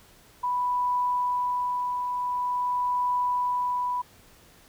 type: tone with tremolo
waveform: sine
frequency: 987.8 Hz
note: B5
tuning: in tune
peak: -22 dBFS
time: 0.43-4.02 s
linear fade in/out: 10 ms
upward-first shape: triangle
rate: 0.46 Hz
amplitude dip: 40%
effects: pink hiss -55 dBFS RMS until 4.68 s